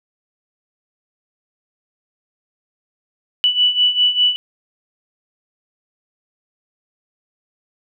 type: beating tone pair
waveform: sine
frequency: 2960 / 2965 Hz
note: F#7 / F#7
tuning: 0 / +3 cents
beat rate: 5 Hz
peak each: -18 / -14 dBFS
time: 3.44-4.36 s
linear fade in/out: 0 ms
effects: none